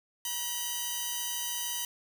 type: tone pair together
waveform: 5% pulse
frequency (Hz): 958 / 3041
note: A#5 / F#7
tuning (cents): +47 / +47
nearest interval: octave + minor sixth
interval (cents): 2000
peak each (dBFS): -25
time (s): 0.25-1.85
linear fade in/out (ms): 2
effects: 8-bit